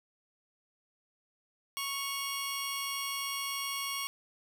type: tone pair together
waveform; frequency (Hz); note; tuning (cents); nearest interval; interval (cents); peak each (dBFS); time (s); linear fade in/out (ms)
15% pulse; 1107 / 2828; C#6 / F7; -3 / +21; octave + major third; 1624; -29 / -31; 1.77-4.07; 0
effects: none